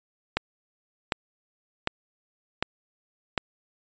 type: click train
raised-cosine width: 0.3 ms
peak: -7 dBFS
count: 5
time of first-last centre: 0.37-3.378 s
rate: 1.33 Hz
effects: resampled to 16000 Hz